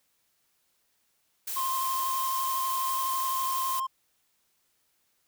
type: noise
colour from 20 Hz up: blue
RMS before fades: -34 dBFS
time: 1.47-3.8 s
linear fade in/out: 5 ms
type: tone with vibrato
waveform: triangle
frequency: 1054 Hz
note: C6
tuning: 12 cents sharp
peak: -26 dBFS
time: 1.56-3.87 s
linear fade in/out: 10 ms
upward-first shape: square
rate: 12 Hz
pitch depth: 14 cents each way
effects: white hiss -72 dBFS RMS until 5.27 s